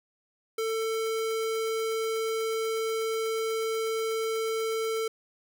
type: tone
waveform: square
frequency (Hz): 445.9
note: A4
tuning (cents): +23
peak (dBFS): -28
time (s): 0.58-5.08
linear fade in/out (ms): 5
effects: none